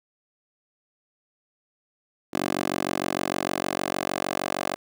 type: tone with high-pass filter sweep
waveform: 10% pulse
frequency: 46.51 Hz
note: F#1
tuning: 10 cents sharp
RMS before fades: -28 dBFS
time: 2.33-4.76 s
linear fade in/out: 10 ms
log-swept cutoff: 340 to 510 Hz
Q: 1.5
effects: none